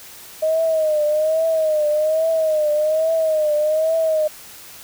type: tone with vibrato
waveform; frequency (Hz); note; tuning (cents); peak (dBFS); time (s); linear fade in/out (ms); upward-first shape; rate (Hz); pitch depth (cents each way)
sine; 624; D#5; +5; -15; 0.42-4.28; 10; triangle; 1.2; 85
effects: white hiss -40 dBFS RMS until 4.83 s